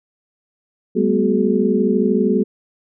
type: tone cluster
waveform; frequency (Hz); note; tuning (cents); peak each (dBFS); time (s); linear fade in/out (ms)
sine; 195 / 214.8 / 247.3 / 372.9 / 427; G3 / A3 / B3 / F#4 / G#4; -9 / -41 / +3 / +14 / +48; -20; 0.95-2.44; 20
effects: none